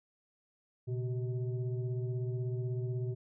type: tone with frequency modulation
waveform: sine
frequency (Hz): 120.4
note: B2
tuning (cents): -44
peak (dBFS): -32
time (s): 0.87-3.15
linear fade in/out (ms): 20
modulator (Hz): 257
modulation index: 0.72
effects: none